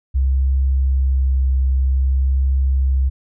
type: tone with vibrato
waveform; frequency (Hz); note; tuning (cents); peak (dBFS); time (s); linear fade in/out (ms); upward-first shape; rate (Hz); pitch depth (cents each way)
sine; 66.2; C2; +21; -13; 0.14-3.1; 20; triangle; 0.52; 16
effects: none